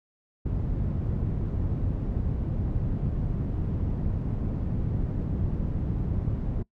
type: low-pass noise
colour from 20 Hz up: white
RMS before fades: -28 dBFS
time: 0.45-6.63 s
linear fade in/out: 10 ms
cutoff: 130 Hz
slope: 12 dB/octave
effects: noise-tail reverb RT60 0.1 s tail -21 dB re dry